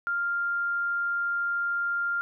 sine tone, 1396.9 Hz, F6, in tune, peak -25 dBFS, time 0.07-2.21 s, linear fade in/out 0 ms, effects none

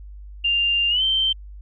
sine tone with pitch glide, 2794 to 3118 Hz, F7 to G7, 0 to -10 cents, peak -17 dBFS, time 0.44-1.33 s, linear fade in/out 10 ms, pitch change +190 cents, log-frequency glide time 0.89-1.03 s, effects added 50 Hz sine -36 dBFS peak until 1.61 s

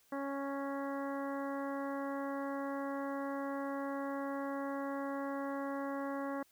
harmonic tone, 277.2 Hz, C#4, in tune, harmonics 1 / 2 / 3 / 4 / 5 / 6 / 7, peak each -39 / -41 / -46 / -45 / -51 / -51 / -54 dBFS, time 0.12-6.43 s, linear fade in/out 5 ms, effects white hiss -69 dBFS RMS until 6.51 s

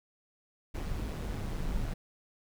brown noise with amplitude modulation, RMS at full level -32 dBFS, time 0.74-1.94 s, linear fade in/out 10 ms, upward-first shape sine, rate 153 Hz, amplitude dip 50%, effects none

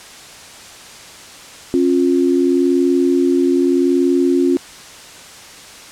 sine tone pair together, 272.4 / 353.2 Hz, C#4 / F4, -30 / +20 cents, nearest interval major third, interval 450 cents, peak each -14 dBFS, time 1.74-4.57 s, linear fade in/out 0 ms, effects white hiss -37 dBFS RMS until 5.91 s + low-pass 8000 Hz 12 dB/octave

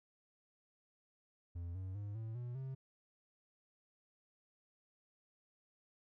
triangle tone with pitch steps, 86.1 / 93.89 / 102.39 / 111.66 / 121.76 / 132.78 Hz, F2 / F#2 / G#2 / A2 / B2 / C3, -24 / +26 / -24 / +26 / -24 / +26 cents, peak -39 dBFS, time 1.55-2.75 s, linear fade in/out 10 ms, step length 200 ms, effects none

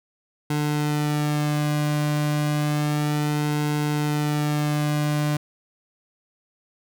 sawtooth tone with flanger, 148.9 Hz, D3, 24 cents sharp, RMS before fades -23 dBFS, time 0.5-5.37 s, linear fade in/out 5 ms, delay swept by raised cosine 1.7 to 2.32 ms, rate 0.31 Hz, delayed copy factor -0.7, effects none

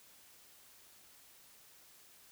silence, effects white hiss -61 dBFS RMS until 2.31 s

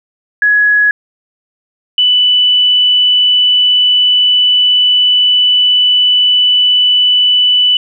sine tone pair in turn, 1679 / 2981 Hz, G#6 / F#7, +18 / +12 cents, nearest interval minor seventh, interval 994 cents, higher second, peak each -6 dBFS, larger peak neither, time 0.42-0.91 / 1.98-7.77 s, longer second, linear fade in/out 2 ms, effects none

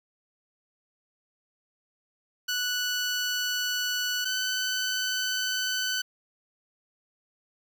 15% pulse tone pair in turn, 1480 / 1508.5 Hz, F#6 / F#6, 0 / +33 cents, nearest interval unison, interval 33 cents, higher second, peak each -20 / -20 dBFS, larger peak neither, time 2.48-4.25 / 4.25-6.02 s, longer neither, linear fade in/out 10 ms, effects none

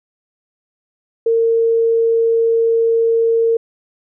sine tone, 457.3 Hz, A#4, 33 cents flat, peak -11 dBFS, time 1.26-3.57 s, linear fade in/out 5 ms, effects none

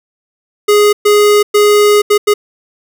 square tone bursts at uneven times, 415.3 Hz, G#4, in tune, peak -6 dBFS, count 5, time 0.68-0.93 / 1.05-1.43 / 1.54-2.02 / 2.1-2.18 / 2.27-2.34 s, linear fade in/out 10 ms, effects none

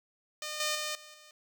5% pulse tone with level steps, 608 Hz, D#5, 40 cents flat, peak -25 / -18 / -22 / -38 / -42 dBFS, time 0.42-1.31 s, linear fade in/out 2 ms, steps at 0.6 / 0.75 / 0.95 / 1.14 s, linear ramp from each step 2 ms, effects none

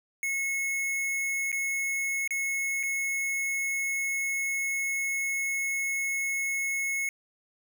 square tone with dropouts, 2184 Hz, C#7, 26 cents flat, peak -28 dBFS, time 0.23-7.09 s, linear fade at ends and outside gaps 1 ms, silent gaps 1.518-1.527 / 2.276-2.307 / 2.83-2.834 s, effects none

